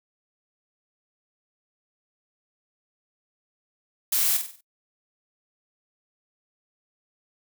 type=noise with echo; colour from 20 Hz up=blue; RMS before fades=-23 dBFS; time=4.12-4.37 s; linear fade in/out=5 ms; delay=48 ms; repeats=5; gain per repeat=-7 dB; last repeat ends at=4.61 s; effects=noise-tail reverb RT60 0.1 s tail -22 dB re dry